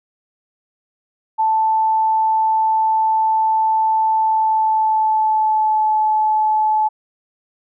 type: tone with pitch glide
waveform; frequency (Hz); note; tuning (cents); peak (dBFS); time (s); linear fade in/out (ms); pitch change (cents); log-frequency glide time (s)
sine; 880 to 862.9; A5 to A5; 0 to -34; -13; 1.38-6.89; 20; -34; 4.17-5.92
effects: none